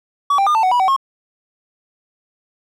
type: tone with pitch steps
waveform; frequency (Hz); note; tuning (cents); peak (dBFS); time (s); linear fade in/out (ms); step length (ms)
triangle; 1137 / 788 / 1211 / 889 / 745 / 976 / 760 / 1081; C#6 / G5 / D#6 / A5 / F#5 / B5 / F#5 / C#6; +44 / +9 / -47 / +18 / +12 / -21 / +46 / -44; -10; 0.3-0.964; 5; 83
effects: none